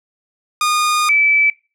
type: tone pair in turn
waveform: sawtooth / sine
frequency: 1223 / 2309 Hz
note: D#6 / D7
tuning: -30 / -30 cents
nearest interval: major seventh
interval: 1100 cents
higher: second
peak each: -10 dBFS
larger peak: neither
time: 0.61-1.09 / 1.09-1.5 s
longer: first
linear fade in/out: 2 ms
effects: noise-tail reverb RT60 0.3 s tail -22 dB re dry + low-pass 12000 Hz 12 dB/octave